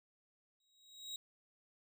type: tone with exponential growth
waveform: 35% pulse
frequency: 3816 Hz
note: A#7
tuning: 40 cents sharp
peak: -38 dBFS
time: 0.6-1.16 s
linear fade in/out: 2 ms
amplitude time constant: 120 ms
effects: none